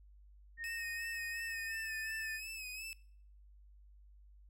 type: tone with pitch glide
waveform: sine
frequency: 1847 to 1776.9 Hz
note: A#6 to A6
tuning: -16 to +17 cents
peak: -40 dBFS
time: 0.57-2.4 s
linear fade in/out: 50 ms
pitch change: -67 cents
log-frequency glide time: 1.42-1.93 s
type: tone with vibrato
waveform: sawtooth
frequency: 2565 Hz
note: E7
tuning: 48 cents flat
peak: -40 dBFS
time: 0.64-2.93 s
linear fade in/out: 0 ms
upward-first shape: sine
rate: 2.8 Hz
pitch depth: 56 cents each way
effects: noise-tail reverb RT60 0.6 s tail -22 dB re dry + added 50 Hz sine -57 dBFS peak until 4.49 s